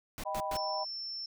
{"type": "noise bursts", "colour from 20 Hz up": "pink", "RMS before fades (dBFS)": -40, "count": 3, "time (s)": [0.18, 0.568], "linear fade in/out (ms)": 0, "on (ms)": 56, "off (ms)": 110}
{"type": "chord", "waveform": "sine", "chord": "Eb augmented", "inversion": "none", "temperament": "equal", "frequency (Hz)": [622.3, 784, 987.8], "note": ["Eb5", "G5", "B5"], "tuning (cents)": [0, 0, 0], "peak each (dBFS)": -37, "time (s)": [0.25, 0.85], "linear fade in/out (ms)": 20}
{"type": "tone", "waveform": "sine", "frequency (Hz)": 5370, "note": "E8", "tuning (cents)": 31, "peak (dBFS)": -37, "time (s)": [0.55, 1.26], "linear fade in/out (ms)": 5}
{"effects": []}